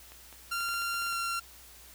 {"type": "clicks", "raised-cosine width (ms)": 0.3, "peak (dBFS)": -33, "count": 10, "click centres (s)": [0.12, 0.327, 0.607, 0.688, 0.74, 0.819, 0.942, 1.021, 1.066, 1.126]}
{"type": "tone with pitch glide", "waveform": "sawtooth", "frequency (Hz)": [1384, 1373.6], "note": ["F6", "F6"], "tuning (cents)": [-16, -29], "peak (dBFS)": -27, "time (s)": [0.51, 1.4], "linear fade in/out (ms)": 10, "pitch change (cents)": -13, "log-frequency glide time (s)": [1.08, 1.14]}
{"effects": ["added 60 Hz sine -58 dBFS peak until 1.94 s", "white hiss -53 dBFS RMS until 1.94 s"]}